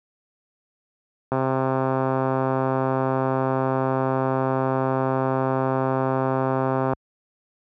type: click train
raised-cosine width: 1 ms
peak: -9 dBFS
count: 742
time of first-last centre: 1.32-6.934 s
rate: 132 Hz
effects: high-pass 60 Hz 12 dB/octave